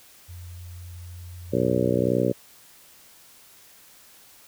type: tone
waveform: sine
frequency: 87.9 Hz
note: F2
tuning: 12 cents sharp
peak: -37 dBFS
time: 0.28-2.11 s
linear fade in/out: 20 ms
type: harmonic tone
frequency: 61.74 Hz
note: B1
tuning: in tune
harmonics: 2 / 3 / 4 / 5 / 6 / 7 / 8 / 9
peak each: -28 / -28 / -28 / -28 / -28 / -28 / -28 / -28 dBFS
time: 1.52-2.33 s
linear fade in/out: 20 ms
effects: white hiss -52 dBFS RMS until 4.47 s